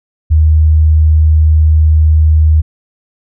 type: tone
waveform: sine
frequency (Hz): 77.9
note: D#2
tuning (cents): +3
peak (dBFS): -4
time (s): 0.3-2.62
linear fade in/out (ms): 20
effects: none